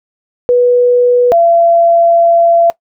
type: tone pair in turn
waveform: sine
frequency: 490 / 678.5 Hz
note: B4 / E5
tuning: -14 / +50 cents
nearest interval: tritone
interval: 564 cents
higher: second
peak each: -5 dBFS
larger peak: neither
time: 0.49-1.32 / 1.32-2.7 s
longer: second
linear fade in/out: 0 ms
effects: noise-tail reverb RT60 0.1 s tail -20 dB re dry